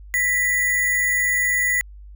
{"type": "tone with sample-and-hold", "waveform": "sine", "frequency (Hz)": 1968, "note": "B6", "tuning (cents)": -7, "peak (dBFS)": -17, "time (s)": [0.14, 1.81], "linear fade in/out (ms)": 0, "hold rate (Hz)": 8820, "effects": ["added 50 Hz sine -38 dBFS peak until 2.15 s"]}